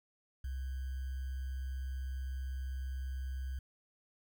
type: tone with sample-and-hold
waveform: sine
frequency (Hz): 65.41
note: C2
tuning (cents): 0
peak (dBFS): -36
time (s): 0.44-3.59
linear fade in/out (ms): 5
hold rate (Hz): 1575
effects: none